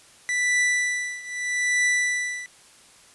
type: tone with tremolo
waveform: 45% pulse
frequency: 1975.5 Hz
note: B6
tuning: in tune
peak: -18 dBFS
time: 0.29-2.46 s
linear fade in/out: 0 ms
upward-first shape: triangle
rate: 0.8 Hz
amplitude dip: 90%
effects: white hiss -52 dBFS RMS until 3.14 s + resampled to 24000 Hz